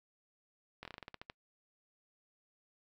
slowing click train, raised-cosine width 0.3 ms, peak -29 dBFS, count 11, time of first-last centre 0.83-1.299 s, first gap 22 ms, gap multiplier 1.16, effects noise-tail reverb RT60 0.1 s tail -26 dB re dry

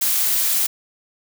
blue noise, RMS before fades -19 dBFS, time 0.01-0.67 s, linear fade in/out 10 ms, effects none

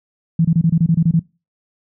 sine tone bursts, 164.81 Hz, E3, in tune, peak -10 dBFS, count 10, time 0.39-1.195 s, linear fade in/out 5 ms, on 58 ms, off 25 ms, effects noise-tail reverb RT60 0.3 s tail -23 dB re dry

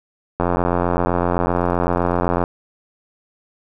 click train, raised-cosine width 1 ms, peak -4 dBFS, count 180, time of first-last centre 0.4-2.439 s, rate 87.8 Hz, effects none

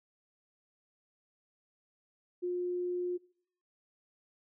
sine tone, 356.7 Hz, F4, 37 cents sharp, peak -31 dBFS, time 2.42-3.18 s, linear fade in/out 20 ms, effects noise-tail reverb RT60 0.6 s tail -23 dB re dry

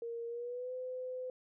sine tone with pitch glide, 466.2 to 508.4 Hz, A#4 to C5, 0 to -50 cents, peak -38 dBFS, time 0.02-1.3 s, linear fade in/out 2 ms, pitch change +150 cents, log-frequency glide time 0.27-0.73 s, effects none

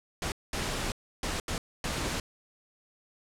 pink noise bursts at uneven times, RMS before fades -32 dBFS, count 5, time 0.22-0.32 / 0.53-0.92 / 1.23-1.4 / 1.48-1.58 / 1.84-2.2 s, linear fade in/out 2 ms, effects low-pass 9000 Hz 12 dB/octave

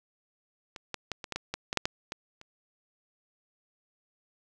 clicks, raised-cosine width 0.2 ms, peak -24 / -16 / -15 / -21 / -17 / -15 / -15 / -15 / -7 / -10 / -18 / -30 dBFS, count 12, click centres 0.762 / 0.943 / 1.117 / 1.242 / 1.323 / 1.36 / 1.54 / 1.729 / 1.773 / 1.855 / 2.121 / 2.414 s, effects none

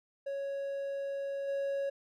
triangle tone with level steps, 554.4 Hz, C#5, in tune, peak -32 / -29 dBFS, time 0.26-1.9 s, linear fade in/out 10 ms, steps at 1.47 s, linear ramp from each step 20 ms, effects none

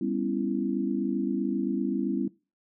sine chord, C# half-diminished seventh, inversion second, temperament just, 199.57 / 249.5 / 277.2 / 332.6 Hz, G3 / B3 / C#4 / E4, +31 / +18 / 0 / +16 cents, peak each -31 dBFS, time 0.01-2.28 s, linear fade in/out 5 ms, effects noise-tail reverb RT60 0.3 s tail -21 dB re dry

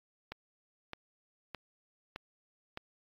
click train, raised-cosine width 0.3 ms, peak -24 dBFS, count 5, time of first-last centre 0.32-2.774 s, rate 1.63 Hz, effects AAC 32 kbps

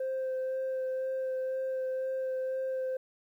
sine tone with vibrato, 522 Hz, C5, 4 cents flat, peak -28 dBFS, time 0-2.97 s, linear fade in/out 5 ms, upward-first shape sine, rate 2 Hz, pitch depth 11 cents each way, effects tanh soft clip ceiling -29 dBFS + 11-bit

